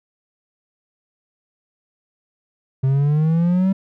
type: exponential sweep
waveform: triangle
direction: up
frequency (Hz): 130.81 to 195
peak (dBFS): -12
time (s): 2.83-3.73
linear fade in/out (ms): 10
effects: none